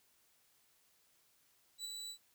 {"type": "tone with ADSR envelope", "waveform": "30% pulse", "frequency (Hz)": 3951, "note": "B7", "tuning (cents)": 0, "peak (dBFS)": -37, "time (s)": [1.78, 2.18], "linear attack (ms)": 67, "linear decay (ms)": 11, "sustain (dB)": -4, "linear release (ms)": 82, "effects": ["white hiss -72 dBFS RMS until 2.34 s"]}